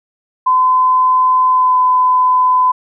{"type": "tone with pitch glide", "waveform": "sine", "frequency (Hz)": [1020, 1010.6], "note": ["C6", "B5"], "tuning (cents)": [-44, 40], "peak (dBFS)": -8, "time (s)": [0.46, 2.72], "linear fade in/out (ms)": 10, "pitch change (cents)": -16, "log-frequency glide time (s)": [1.5, 1.76], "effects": []}